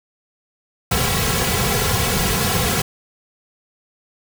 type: noise with comb filter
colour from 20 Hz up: pink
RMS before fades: -19 dBFS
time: 0.91-2.82 s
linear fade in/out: 5 ms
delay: 3.3 ms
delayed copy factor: -0.95
effects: none